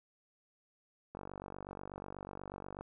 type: click train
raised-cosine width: 1 ms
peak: -30 dBFS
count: 81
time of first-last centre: 1.15-2.81 s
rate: 48.2 Hz
effects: none